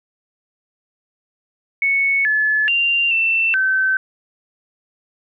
sine tone with pitch steps, 2212 / 1722 / 2779 / 2678 / 1538 Hz, C#7 / A6 / F7 / E7 / G6, -4 / -38 / -9 / +27 / -33 cents, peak -14 dBFS, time 1.82-3.97 s, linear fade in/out 2 ms, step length 430 ms, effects none

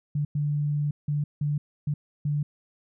sine tone bursts at uneven times, 146.83 Hz, D3, in tune, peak -23 dBFS, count 6, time 0.15-0.25 / 0.35-0.91 / 1.08-1.24 / 1.41-1.58 / 1.87-1.94 / 2.25-2.43 s, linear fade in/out 5 ms, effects none

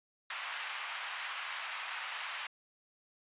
white band-pass noise, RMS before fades -41 dBFS, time 0.3-2.47 s, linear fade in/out 5 ms, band 860 to 3000 Hz, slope 24 dB/octave, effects resampled to 8000 Hz

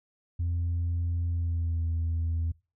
sine tone with pitch glide, 85.6 to 82.54 Hz, F2 to E2, -34 to +3 cents, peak -24 dBFS, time 0.39-2.52 s, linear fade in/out 10 ms, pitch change -63 cents, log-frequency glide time 1.29-1.83 s, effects noise-tail reverb RT60 0.3 s tail -24 dB re dry + tanh soft clip ceiling -24 dBFS

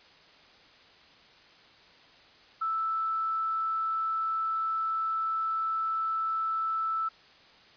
sine tone, 1318.5 Hz, E6, in tune, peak -27 dBFS, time 2.61-7.09 s, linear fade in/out 10 ms, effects white hiss -56 dBFS RMS until 7.76 s + resampled to 11025 Hz

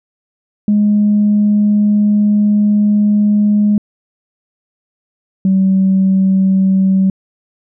sine tone pair in turn, 208 / 191.1 Hz, G#3 / G3, +3 / -44 cents, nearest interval minor second, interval 147 cents, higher first, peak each -7 dBFS, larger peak neither, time 0.68-3.78 / 5.45-7.1 s, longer first, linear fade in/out 2 ms, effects tanh soft clip ceiling -4 dBFS

